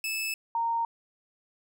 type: tone pair in turn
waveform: sawtooth / sine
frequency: 2615 / 924.5 Hz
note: E7 / A#5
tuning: -15 / -15 cents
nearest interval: octave + tritone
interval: 1800 cents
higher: first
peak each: -26 / -25 dBFS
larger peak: second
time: 0.04-0.34 / 0.55-0.85 s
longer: neither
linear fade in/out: 2 ms
effects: none